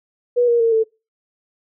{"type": "tone with pitch steps", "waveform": "sine", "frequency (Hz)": [486.3, 471.9, 457.9, 444.4], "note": ["B4", "A#4", "A#4", "A4"], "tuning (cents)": [-27, 21, -31, 17], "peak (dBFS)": -12, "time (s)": [0.36, 0.84], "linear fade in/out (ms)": 20, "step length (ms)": 120, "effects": ["noise-tail reverb RT60 0.3 s tail -25 dB re dry"]}